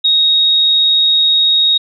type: tone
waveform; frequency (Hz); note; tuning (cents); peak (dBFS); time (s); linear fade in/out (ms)
sine; 3759; A#7; +14; -8; 0.04-1.78; 10
effects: none